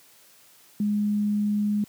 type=tone; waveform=sine; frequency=207.7 Hz; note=G#3; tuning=in tune; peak=-21 dBFS; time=0.8-1.84 s; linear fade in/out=2 ms; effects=white hiss -55 dBFS RMS until 1.88 s + high-pass 100 Hz 12 dB/octave